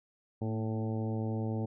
harmonic tone with a mistuned harmonic, 110 Hz, A2, in tune, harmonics 1 / 2 / 3 / 4 / 5 / 6 / 7 / 8, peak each -33 / -36 / -41 / -42 / -45 / -52 / -47 / -53 dBFS, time 0.41-1.66 s, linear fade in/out 10 ms, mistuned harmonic 2, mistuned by +29 cents, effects none

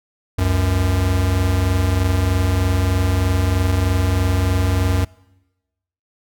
square tone pair together, 69.3 / 92.5 Hz, C#2 / F#2, 0 / 0 cents, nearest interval perfect fourth, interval 500 cents, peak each -22 / -17 dBFS, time 0.38-5.05 s, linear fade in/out 10 ms, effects noise-tail reverb RT60 1.0 s tail -23 dB re dry

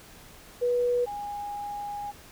sine tone pair in turn, 487.5 / 819.9 Hz, B4 / G#5, -23 / -22 cents, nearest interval major sixth, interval 901 cents, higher second, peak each -22 / -32 dBFS, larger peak first, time 0.61-1.06 / 1.06-2.12 s, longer second, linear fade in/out 20 ms, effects pink hiss -50 dBFS RMS until 2.31 s

